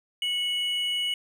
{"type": "tone pair together", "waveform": "triangle", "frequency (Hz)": [2200, 2937], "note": ["C#7", "F#7"], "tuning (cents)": [-14, -13], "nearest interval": "perfect fourth", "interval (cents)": 501, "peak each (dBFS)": [-33, -24], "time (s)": [0.22, 1.14], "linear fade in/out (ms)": 2, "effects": []}